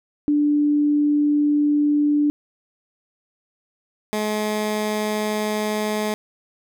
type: tone pair in turn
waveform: sine / 15% pulse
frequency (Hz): 294.1 / 212.7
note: D4 / G#3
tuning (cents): +3 / +42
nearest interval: tritone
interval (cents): 561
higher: first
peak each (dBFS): -15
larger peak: neither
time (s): 0.28-2.3 / 4.13-6.14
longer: first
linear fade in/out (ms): 0
effects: none